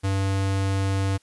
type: tone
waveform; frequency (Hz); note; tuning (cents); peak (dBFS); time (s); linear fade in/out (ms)
square; 97.2; G2; -14; -22; 0.03-1.18; 20
effects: white hiss -63 dBFS RMS until 1.22 s + resampled to 24000 Hz